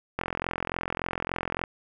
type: click train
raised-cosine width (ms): 0.5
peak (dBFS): -13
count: 64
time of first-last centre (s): 0.19-1.638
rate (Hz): 43.5
effects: none